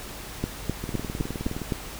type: two click trains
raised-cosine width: 3 ms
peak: -12 / -18 dBFS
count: 6 / 16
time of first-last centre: 0.44-1.722 / 0.84-1.617 s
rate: 3.9 / 19.3 Hz
effects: added 50 Hz sine -43 dBFS peak until 1.99 s + pink hiss -39 dBFS RMS until 1.99 s